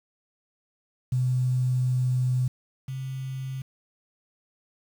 sine tone pair in turn, 126.7 / 132.34 Hz, B2 / C3, +45 / +20 cents, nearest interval minor second, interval 75 cents, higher second, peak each -21 / -30 dBFS, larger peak first, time 1.12-2.48 / 2.88-3.62 s, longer first, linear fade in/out 5 ms, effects 8-bit

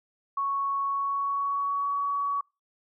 sine tone with pitch glide, 1108.7 to 1129.4 Hz, C#6 to C#6, 0 to +32 cents, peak -25 dBFS, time 0.37-2.41 s, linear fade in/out 5 ms, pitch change +32 cents, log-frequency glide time 0.84-1.96 s, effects noise-tail reverb RT60 0.3 s tail -26 dB re dry

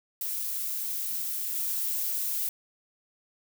violet noise with level steps, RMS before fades -32 / -30 dBFS, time 0.21-2.49 s, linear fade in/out 2 ms, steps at 1.55 s, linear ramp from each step 2 ms, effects none

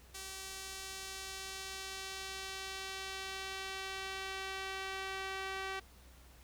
sawtooth tone with band-pass filter sweep, 384.4 Hz, G4, 34 cents flat, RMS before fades -43 dBFS, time 0.14-5.8 s, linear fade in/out 10 ms, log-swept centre 7500 to 2000 Hz, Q 0.77, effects added 62 Hz sine -58 dBFS peak until 6.43 s + pink hiss -62 dBFS RMS until 6.43 s

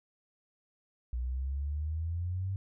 sine exponential sweep, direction up, 59.7 to 98 Hz, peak -31 dBFS, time 1.13-2.56 s, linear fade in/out 0 ms, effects none

